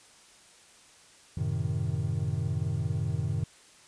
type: chord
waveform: triangle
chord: F# diminished seventh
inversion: none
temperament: equal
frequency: 92.5 / 110 / 130.81 / 155.56 Hz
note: F#2 / A2 / C3 / Eb3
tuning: 0 / 0 / 0 / 0 cents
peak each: -31 dBFS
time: 1.37-3.44 s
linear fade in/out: 5 ms
effects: white hiss -56 dBFS RMS until 3.87 s + resampled to 22050 Hz